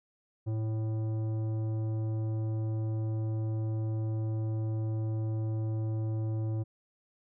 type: tone with tanh clipping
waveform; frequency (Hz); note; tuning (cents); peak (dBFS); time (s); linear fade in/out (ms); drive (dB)
sine; 110; A2; 0; -31; 0.46-6.64; 20; 12
effects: none